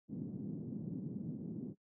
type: band-pass noise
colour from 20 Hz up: white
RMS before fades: -43 dBFS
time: 0.08-1.75 s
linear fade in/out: 50 ms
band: 140 to 260 Hz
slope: 24 dB/octave
effects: noise-tail reverb RT60 0.1 s tail -19 dB re dry